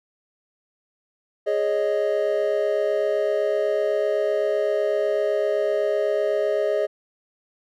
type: chord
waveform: triangle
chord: Ab suspended fourth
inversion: none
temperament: equal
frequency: 415.3 / 554.4 / 622.3 Hz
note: Ab4 / Db5 / Eb5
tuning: 0 / 0 / 0 cents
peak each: -22 / -24 / -21 dBFS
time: 1.46-6.87 s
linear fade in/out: 20 ms
effects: none